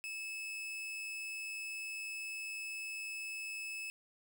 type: tone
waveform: 40% pulse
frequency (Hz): 2602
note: E7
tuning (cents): -23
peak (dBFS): -39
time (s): 0.04-3.9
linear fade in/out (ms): 0
effects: none